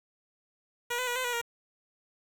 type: tone with pitch steps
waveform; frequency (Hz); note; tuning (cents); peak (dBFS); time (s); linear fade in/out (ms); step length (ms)
10% pulse; 480.5 / 504 / 484 / 512 / 485.2 / 470.3; B4 / B4 / B4 / C5 / B4 / A#4; -48 / +35 / -35 / -38 / -31 / +15; -21; 0.9-1.416; 10; 86
effects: 8-bit